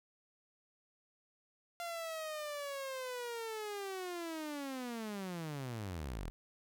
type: linear sweep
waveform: sawtooth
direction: down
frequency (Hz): 693 to 34.65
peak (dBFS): -36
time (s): 1.8-6.3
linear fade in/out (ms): 0
effects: none